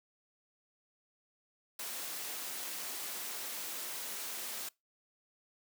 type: high-pass noise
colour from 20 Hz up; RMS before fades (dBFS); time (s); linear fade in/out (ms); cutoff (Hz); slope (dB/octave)
white; -41; 1.79-4.69; 5; 250; 12
effects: noise-tail reverb RT60 0.2 s tail -23 dB re dry